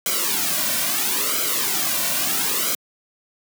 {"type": "noise with flanger", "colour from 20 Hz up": "white", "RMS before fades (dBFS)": -22, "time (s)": [0.06, 2.75], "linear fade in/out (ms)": 2, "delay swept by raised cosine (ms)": [1.1, 2.4], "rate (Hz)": 0.75, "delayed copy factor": -0.8, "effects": ["high-pass 150 Hz 12 dB/octave"]}